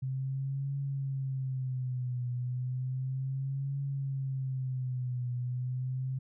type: tone with vibrato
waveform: sine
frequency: 130.81 Hz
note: C3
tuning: in tune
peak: -31 dBFS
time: 0.02-6.19 s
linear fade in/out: 10 ms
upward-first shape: triangle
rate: 0.33 Hz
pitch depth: 110 cents each way
effects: none